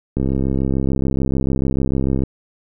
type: click train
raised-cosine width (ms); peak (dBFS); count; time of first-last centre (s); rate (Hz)
3; -7; 139; 0.17-2.236; 66.8
effects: none